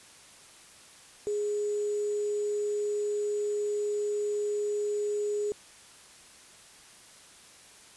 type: tone with sample-and-hold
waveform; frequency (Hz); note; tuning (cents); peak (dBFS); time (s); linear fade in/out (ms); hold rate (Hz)
sine; 415.3; G#4; 0; -27; 1.27-5.52; 0; 7350
effects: white hiss -53 dBFS RMS until 7.96 s + resampled to 24000 Hz